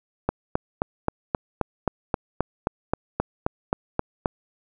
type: click train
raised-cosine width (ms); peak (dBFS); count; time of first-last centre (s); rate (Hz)
1; -7; 16; 0.29-4.258; 3.78
effects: none